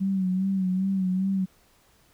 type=tone with vibrato; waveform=sine; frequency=189.1 Hz; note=F#3; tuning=38 cents sharp; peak=-22 dBFS; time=0-1.46 s; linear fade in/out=20 ms; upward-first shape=sine; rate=2.5 Hz; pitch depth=52 cents each way; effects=pink hiss -61 dBFS RMS until 2.13 s